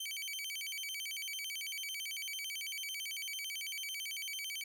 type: tone with vibrato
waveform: sawtooth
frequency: 2659 Hz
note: E7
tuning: 14 cents sharp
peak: -36 dBFS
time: 0-4.64 s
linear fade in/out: 5 ms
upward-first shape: square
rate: 9 Hz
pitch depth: 270 cents each way
effects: none